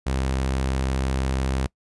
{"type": "tone", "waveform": "sawtooth", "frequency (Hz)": 66, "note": "C2", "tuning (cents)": 16, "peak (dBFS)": -18, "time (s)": [0.06, 1.67], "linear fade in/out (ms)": 10, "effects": ["noise-tail reverb RT60 0.1 s tail -24 dB re dry", "resampled to 24000 Hz"]}